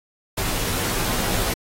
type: noise with comb filter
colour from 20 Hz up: pink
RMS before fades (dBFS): -24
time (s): 0.37-1.54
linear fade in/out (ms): 10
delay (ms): 14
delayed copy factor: -0.7
effects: AAC 48 kbps